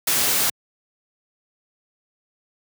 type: noise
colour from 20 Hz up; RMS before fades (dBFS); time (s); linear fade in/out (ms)
white; -20; 0.07-0.5; 5
effects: high-pass 100 Hz 12 dB/octave